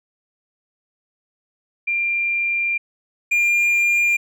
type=tone pair in turn; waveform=sine / triangle; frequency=2384 / 2401 Hz; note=D7 / D7; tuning=+25 / +38 cents; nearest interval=unison; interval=13 cents; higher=second; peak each=-18 / -13 dBFS; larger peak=second; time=1.87-2.78 / 3.31-4.17 s; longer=first; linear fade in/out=10 ms; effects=none